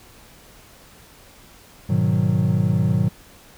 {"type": "chord", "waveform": "triangle", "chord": "G# minor seventh", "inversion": "none", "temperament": "equal", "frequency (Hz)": [103.83, 123.47, 155.56, 185], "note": ["G#2", "B2", "D#3", "F#3"], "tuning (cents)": [0, 0, 0, 0], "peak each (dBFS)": -20, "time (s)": [1.89, 3.09], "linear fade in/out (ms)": 10, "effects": ["pink hiss -48 dBFS RMS until 3.57 s"]}